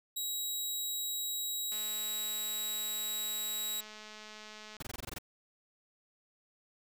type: tone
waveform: 15% pulse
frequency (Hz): 3850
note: B7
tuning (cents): -45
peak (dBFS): -27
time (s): 0.16-3.81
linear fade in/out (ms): 10
type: click train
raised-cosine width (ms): 0.2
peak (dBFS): -32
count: 653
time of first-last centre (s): 1.72-4.767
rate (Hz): 214
type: noise bursts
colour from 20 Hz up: pink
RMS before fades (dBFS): -41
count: 9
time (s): 4.8-5.185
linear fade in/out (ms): 5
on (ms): 25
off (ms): 20
effects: none